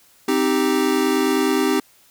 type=chord; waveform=square; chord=C minor; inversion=none; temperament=equal; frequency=261.6 / 311.1 / 392 Hz; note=C4 / Eb4 / G4; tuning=0 / 0 / 0 cents; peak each=-22 / -22 / -21 dBFS; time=0.28-1.8 s; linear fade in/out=5 ms; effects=white hiss -54 dBFS RMS until 2.1 s